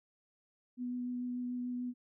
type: tone with vibrato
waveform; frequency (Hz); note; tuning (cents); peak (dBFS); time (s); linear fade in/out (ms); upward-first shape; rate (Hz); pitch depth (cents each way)
sine; 246.9; B3; 0; -35; 0.77-1.94; 50; sine; 6.8; 10
effects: none